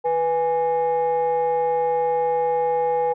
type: tone pair together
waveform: sine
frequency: 492.5 / 830.6 Hz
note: B4 / G#5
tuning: -5 / 0 cents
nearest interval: major sixth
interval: 905 cents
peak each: -19 / -20 dBFS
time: 0.04-3.14 s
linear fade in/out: 20 ms
effects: tanh soft clip ceiling -14 dBFS

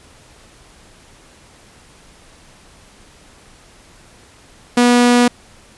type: tone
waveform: sawtooth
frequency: 243 Hz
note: B3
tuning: 28 cents flat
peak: -5 dBFS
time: 4.77-5.28 s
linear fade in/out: 5 ms
effects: pink hiss -46 dBFS RMS until 5.77 s + resampled to 24000 Hz

